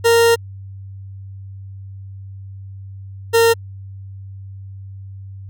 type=tone pair in turn; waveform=40% pulse; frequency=464 / 459.5 Hz; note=A#4 / A#4; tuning=-8 / -25 cents; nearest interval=unison; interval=17 cents; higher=first; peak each=-9 dBFS; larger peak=neither; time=0.04-0.36 / 3.33-3.54 s; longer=first; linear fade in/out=20 ms; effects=added 97 Hz sine -31 dBFS peak until 5.49 s